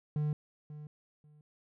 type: tone with echo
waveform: triangle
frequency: 150 Hz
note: D3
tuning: 37 cents sharp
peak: -27 dBFS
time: 0.16-0.33 s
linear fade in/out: 2 ms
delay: 540 ms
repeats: 2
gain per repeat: -14 dB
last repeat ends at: 1.41 s
effects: none